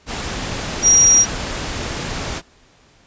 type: tone in noise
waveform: sine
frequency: 5710 Hz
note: F8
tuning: 37 cents sharp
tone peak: -8 dBFS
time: 0.82-1.26 s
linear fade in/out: 50 ms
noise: pink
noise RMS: -25 dBFS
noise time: 0.06-2.42 s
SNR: +14 dB
effects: pink hiss -52 dBFS RMS until 3.06 s + resampled to 16000 Hz